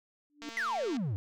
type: tone with exponential growth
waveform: sine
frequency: 293.7 Hz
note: D4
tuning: in tune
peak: -35 dBFS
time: 0.3-0.49 s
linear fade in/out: 0 ms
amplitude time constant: 40 ms
type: click train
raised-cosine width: 0.2 ms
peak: -28 dBFS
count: 126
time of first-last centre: 0.42-0.968 s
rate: 228 Hz
type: exponential sweep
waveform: triangle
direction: down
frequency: 2081 to 89.8 Hz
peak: -28 dBFS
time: 0.57-1.16 s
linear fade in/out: 0 ms
effects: none